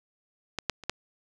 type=clicks; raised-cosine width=0.2 ms; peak=-13 / -8 / -26 / -10 dBFS; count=4; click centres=0.587 / 0.697 / 0.837 / 0.896 s; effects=none